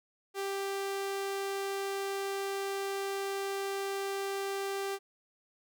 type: tone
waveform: sawtooth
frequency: 393.3 Hz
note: G4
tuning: 6 cents sharp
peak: -29 dBFS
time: 0.34-4.99 s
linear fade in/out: 50 ms
effects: none